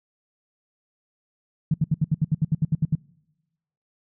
sine tone bursts, 155.56 Hz, D#3, in tune, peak -16 dBFS, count 13, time 1.71-2.953 s, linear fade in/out 5 ms, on 31 ms, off 70 ms, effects noise-tail reverb RT60 1.0 s tail -26 dB re dry

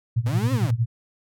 sine tone with tremolo, 116.6 Hz, A#2, 1 cent sharp, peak -16 dBFS, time 0.16-0.86 s, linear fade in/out 10 ms, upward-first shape sine, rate 11 Hz, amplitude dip 90%
35% pulse linear two-way sweep, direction up then down, 113 to 274.3 to 113 Hz, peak -24 dBFS, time 0.26-0.71 s, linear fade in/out 5 ms, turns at 0.52 s
effects none

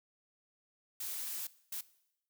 blue noise bursts at uneven times, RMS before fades -40 dBFS, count 2, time 1-1.47 / 1.72-1.81 s, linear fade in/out 5 ms, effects noise-tail reverb RT60 0.8 s tail -19 dB re dry

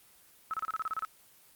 sine tone bursts, 1298 Hz, E6, 27 cents flat, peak -30 dBFS, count 10, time 0.51-1.049 s, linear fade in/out 0 ms, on 26 ms, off 31 ms, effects white hiss -60 dBFS RMS until 1.55 s + Opus 24 kbps

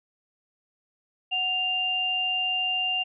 sine tone pair together, 740 / 2794 Hz, F#5 / F7, 0 / 0 cents, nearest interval octave + major seventh, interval 2300 cents, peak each -33 / -24 dBFS, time 1.31-3.04 s, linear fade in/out 20 ms, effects none

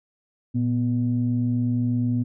sine tone pair together, 117.3 / 245.5 Hz, A#2 / B3, +11 / -10 cents, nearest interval octave + minor second, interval 1279 cents, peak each -22 dBFS, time 0.54-2.24 s, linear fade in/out 20 ms, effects tanh soft clip ceiling -13 dBFS

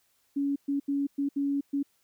sine tone bursts at uneven times, 281 Hz, C#4, 24 cents sharp, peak -25 dBFS, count 6, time 0.36-0.56 / 0.68-0.8 / 0.88-1.07 / 1.18-1.29 / 1.36-1.61 / 1.73-1.83 s, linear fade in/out 10 ms, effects white hiss -70 dBFS RMS until 2.03 s

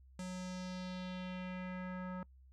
square tone with low-pass filter sweep, 183.3 Hz, F#3, 16 cents flat, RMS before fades -43 dBFS, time 0.19-2.23 s, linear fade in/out 2 ms, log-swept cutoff 8200 to 1300 Hz, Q 2.1, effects noise-tail reverb RT60 0.1 s tail -26 dB re dry + added 65 Hz sine -58 dBFS peak until 2.52 s

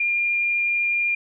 sine tone, 2404 Hz, D7, 40 cents sharp, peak -19 dBFS, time 0-1.15 s, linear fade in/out 5 ms, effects none

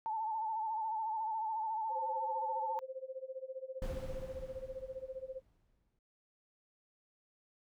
sine tone with vibrato, 880 Hz, A5, in tune, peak -34 dBFS, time 0.06-2.79 s, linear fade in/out 0 ms, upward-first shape sine, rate 14 Hz, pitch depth 56 cents each way
sine tone with tremolo, 524 Hz, C5, 2 cents sharp, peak -38 dBFS, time 1.89-5.42 s, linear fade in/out 50 ms, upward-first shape sine, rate 15 Hz, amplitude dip 90%
brown noise with exponential decay, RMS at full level -38 dBFS, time 3.82-5.99 s, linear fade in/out 2 ms, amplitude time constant 470 ms
effects none

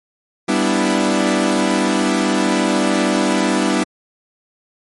sawtooth chord, E minor seventh, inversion first, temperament equal, 196 / 246.9 / 293.7 / 329.6 Hz, G3 / B3 / D4 / E4, 0 / 0 / 0 / 0 cents, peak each -16 dBFS, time 0.48-3.84 s, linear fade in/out 10 ms, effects MP3 48 kbps

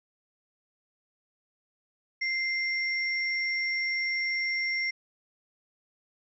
sine tone pair together, 2093 / 5514 Hz, C7 / F8, 0 / -23 cents, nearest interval octave + perfect fourth, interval 1677 cents, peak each -27 / -36 dBFS, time 2.21-4.91 s, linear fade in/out 10 ms, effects none

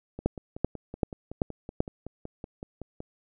two click trains, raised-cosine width 2 ms, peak -24 / -10 dBFS, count 16 / 5, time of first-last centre 0.19-3.004 / 0.26-1.804 s, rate 5.33 / 2.59 Hz, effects none

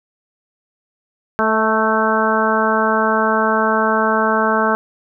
harmonic tone with a mistuned harmonic, 220 Hz, A3, in tune, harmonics 1 / 2 / 3 / 4 / 5 / 6 / 7, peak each -21 / -21 / -21 / -21 / -21 / -21 / -21 dBFS, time 1.39-4.75 s, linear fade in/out 0 ms, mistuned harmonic 3, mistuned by -19 cents, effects none

